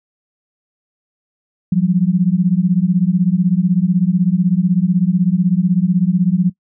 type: beating tone pair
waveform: sine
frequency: 172.6 / 188.6 Hz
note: F3 / F#3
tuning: -20 / +33 cents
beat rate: 16 Hz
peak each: -14 dBFS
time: 1.72-6.5 s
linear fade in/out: 5 ms
effects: noise-tail reverb RT60 0.1 s tail -21 dB re dry